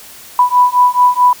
sine beating tone pair, 987 / 991.6 Hz, B5 / B5, -1 / +7 cents, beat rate 4.6 Hz, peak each -10 dBFS, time 0.39-1.33 s, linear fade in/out 2 ms, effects white hiss -36 dBFS RMS until 1.4 s

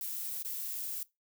violet noise with dropouts, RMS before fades -38 dBFS, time 0.01-1.03 s, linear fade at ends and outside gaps 1 ms, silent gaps 0.426-0.448 s, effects noise-tail reverb RT60 0.2 s tail -20 dB re dry

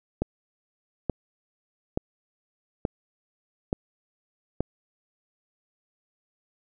click train, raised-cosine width 2 ms, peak -11 dBFS, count 6, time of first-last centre 0.22-4.606 s, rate 1.14 Hz, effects none

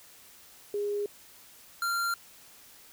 sine / square tone pair in turn, 410.5 / 1383.9 Hz, G#4 / F6, -20 / -16 cents, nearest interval octave + major sixth, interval 2104 cents, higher second, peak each -28 dBFS, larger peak neither, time 0.74-1.06 / 1.82-2.14 s, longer neither, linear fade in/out 2 ms, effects white hiss -54 dBFS RMS until 2.92 s

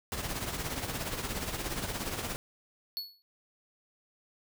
pink noise with tremolo, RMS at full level -33 dBFS, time 0.12-2.36 s, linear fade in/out 0 ms, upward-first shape triangle, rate 17 Hz, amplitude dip 65%
square tone with exponential decay, 4400 Hz, C#8, 14 cents flat, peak -31 dBFS, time 2.97-3.22 s, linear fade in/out 0 ms, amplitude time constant 53 ms
effects none

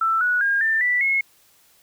sine tone with pitch steps, 1330 / 1467.2 / 1618.6 / 1785.6 / 1969.9 / 2173 Hz, E6 / F#6 / G#6 / A6 / B6 / C#7, +15 / -15 / -45 / +25 / -5 / -35 cents, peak -17 dBFS, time 0.01-1.21 s, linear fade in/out 5 ms, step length 200 ms, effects white hiss -57 dBFS RMS until 1.82 s

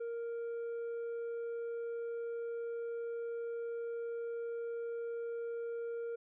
sine tone with tanh clipping, 466.2 Hz, A#4, in tune, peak -38 dBFS, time 0-6.16 s, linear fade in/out 10 ms, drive 4 dB, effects none

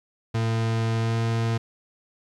40% pulse tone with pitch glide, 113.2 to 114.25 Hz, A2 to A#2, +50 to -34 cents, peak -21 dBFS, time 0.34-1.58 s, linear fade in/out 10 ms, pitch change +16 cents, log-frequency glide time 0.98-1.17 s, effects low-pass 6000 Hz 12 dB/octave + 10-bit

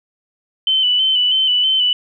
sine tone with vibrato, 3024 Hz, F#7, 37 cents sharp, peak -12 dBFS, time 0.67-1.93 s, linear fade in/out 2 ms, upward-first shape square, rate 3.1 Hz, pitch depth 30 cents each way, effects none

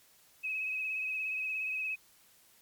sine tone with vibrato, 2552 Hz, D#7, 43 cents sharp, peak -32 dBFS, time 0.43-1.96 s, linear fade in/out 20 ms, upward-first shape triangle, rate 17 Hz, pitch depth 41 cents each way, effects white hiss -63 dBFS RMS until 2.61 s + MP3 96 kbps

